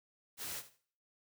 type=noise with echo; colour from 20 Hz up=white; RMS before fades=-42 dBFS; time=0.37-0.63 s; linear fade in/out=50 ms; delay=78 ms; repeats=2; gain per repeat=-15 dB; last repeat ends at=0.786 s; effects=noise-tail reverb RT60 0.5 s tail -18 dB re dry